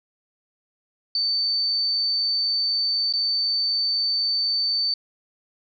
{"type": "tone with dropouts", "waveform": "sine", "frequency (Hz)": 4552, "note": "C#8", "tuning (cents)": 45, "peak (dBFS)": -20, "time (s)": [1.15, 4.94], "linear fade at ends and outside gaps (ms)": 2, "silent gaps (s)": [3.126, 3.136], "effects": []}